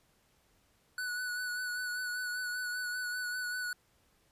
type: tone with vibrato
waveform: square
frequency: 1480 Hz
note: F#6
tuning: in tune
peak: -35 dBFS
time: 0.98-3.73 s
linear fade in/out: 2 ms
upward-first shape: sine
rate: 5.1 Hz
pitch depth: 25 cents each way
effects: pink hiss -70 dBFS RMS until 4.31 s + resampled to 32000 Hz